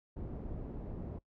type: low-pass noise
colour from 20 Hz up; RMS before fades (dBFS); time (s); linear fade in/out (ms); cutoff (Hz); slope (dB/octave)
pink; -42; 0.16-1.19; 10; 400; 12
effects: noise-tail reverb RT60 0.1 s tail -21 dB re dry